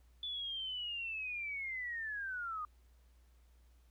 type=linear sweep; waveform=sine; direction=down; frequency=3482 to 1208 Hz; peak=-38 dBFS; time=0.23-2.65 s; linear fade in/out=2 ms; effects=added 60 Hz sine -62 dBFS peak until 3.9 s + pink hiss -75 dBFS RMS until 3.9 s